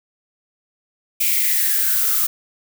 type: noise with high-pass filter sweep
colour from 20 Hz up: violet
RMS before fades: -18 dBFS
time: 1.2-2.27 s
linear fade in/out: 10 ms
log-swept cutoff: 2400 to 1200 Hz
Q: 7.7
effects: none